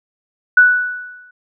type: tone with exponential decay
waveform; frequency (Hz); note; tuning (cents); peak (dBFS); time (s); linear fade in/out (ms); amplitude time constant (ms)
sine; 1480; F#6; 0; -3; 0.57-1.31; 5; 160
effects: none